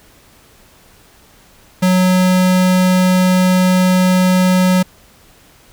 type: tone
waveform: square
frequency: 183.9 Hz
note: F#3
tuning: 10 cents flat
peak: -10 dBFS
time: 1.82-4.83 s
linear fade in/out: 10 ms
effects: pink hiss -47 dBFS RMS until 5.72 s